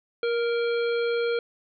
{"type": "harmonic tone with a mistuned harmonic", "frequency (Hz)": 466.2, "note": "A#4", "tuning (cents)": 0, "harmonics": [1, 3, 5, 7, 9], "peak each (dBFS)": [-23, -33, -37, -40, -42], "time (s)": [0.23, 1.39], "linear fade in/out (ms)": 2, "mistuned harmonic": 1, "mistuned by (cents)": 16, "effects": []}